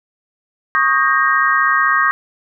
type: chord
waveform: sine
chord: Eb dominant seventh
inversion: third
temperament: equal with one note detuned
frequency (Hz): 1108.7 / 1244.5 / 1596.3 / 1864.7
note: Db6 / Eb6 / G6 / Bb6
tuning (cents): 0 / 0 / +31 / 0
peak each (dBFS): -17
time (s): 0.75-2.11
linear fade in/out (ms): 0
effects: none